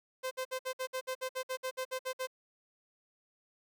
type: tone bursts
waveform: sawtooth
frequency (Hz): 517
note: C5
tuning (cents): -21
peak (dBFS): -30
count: 15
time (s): 0.23-2.272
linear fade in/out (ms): 20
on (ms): 82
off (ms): 58
effects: none